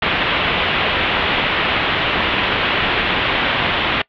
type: low-pass noise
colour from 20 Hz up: white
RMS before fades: -18 dBFS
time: 0.02-4.02 s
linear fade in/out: 5 ms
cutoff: 3400 Hz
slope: 48 dB/octave
effects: noise-tail reverb RT60 0.1 s tail -23 dB re dry